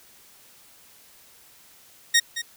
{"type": "tone with echo", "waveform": "15% pulse", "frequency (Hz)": 1864.7, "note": "A#6", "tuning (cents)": 0, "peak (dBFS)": -9, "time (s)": [2.14, 2.2], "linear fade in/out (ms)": 10, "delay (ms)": 220, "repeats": 1, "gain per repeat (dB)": -12, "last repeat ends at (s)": 2.42, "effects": ["white hiss -53 dBFS RMS until 2.56 s"]}